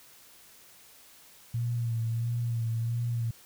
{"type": "tone with vibrato", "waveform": "sine", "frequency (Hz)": 116.54, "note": "A#2", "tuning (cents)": 0, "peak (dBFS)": -27, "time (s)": [1.54, 3.31], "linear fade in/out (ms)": 5, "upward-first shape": "sine", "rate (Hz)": 1.5, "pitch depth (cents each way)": 41, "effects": ["white hiss -55 dBFS RMS until 3.45 s"]}